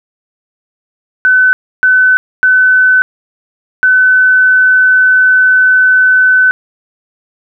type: tone bursts at uneven times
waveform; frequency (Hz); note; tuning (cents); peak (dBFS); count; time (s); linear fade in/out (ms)
sine; 1511; F#6; +36; -4; 4; 1.25-1.53 / 1.83-2.17 / 2.43-3.02 / 3.83-6.51; 0
effects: none